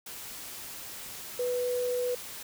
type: tone in noise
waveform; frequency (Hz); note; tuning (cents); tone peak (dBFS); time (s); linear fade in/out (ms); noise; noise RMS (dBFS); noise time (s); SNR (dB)
sine; 493.9; B4; 0; -27; 1.39-2.15; 5; white; -42; 0.06-2.43; +12
effects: none